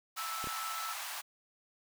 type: high-pass noise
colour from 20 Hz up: pink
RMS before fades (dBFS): -41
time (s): 0.16-1.22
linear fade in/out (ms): 20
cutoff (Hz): 720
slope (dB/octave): 48
type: tone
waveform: triangle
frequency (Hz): 1318.5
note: E6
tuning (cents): 0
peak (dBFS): -37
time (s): 0.17-0.93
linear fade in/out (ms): 5
type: clicks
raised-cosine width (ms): 2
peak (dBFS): -30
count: 2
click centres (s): 0.442 / 0.472
effects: none